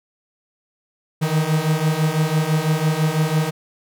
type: beating tone pair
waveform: 45% pulse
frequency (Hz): 152.9 / 158.9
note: D#3 / D#3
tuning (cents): -30 / +37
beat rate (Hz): 6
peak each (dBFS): -21 / -19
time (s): 1.21-3.51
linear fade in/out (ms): 20
effects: none